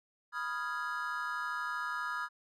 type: chord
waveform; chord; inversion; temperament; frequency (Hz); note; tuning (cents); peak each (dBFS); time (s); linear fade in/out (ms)
triangle; F half-diminished seventh; second; equal; 987.8 / 1244.5 / 1396.9 / 1661.2; Cb6 / Eb6 / F6 / Ab6; 0 / 0 / 0 / 0; -40 / -37 / -38 / -38; 0.32-2.29; 50
effects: none